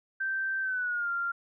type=tone with pitch glide; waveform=sine; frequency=1560 to 1389.8 Hz; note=G6 to F6; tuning=-9 to -9 cents; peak=-28 dBFS; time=0.2-1.32 s; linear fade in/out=10 ms; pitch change=-200 cents; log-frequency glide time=0.61-1.1 s; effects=none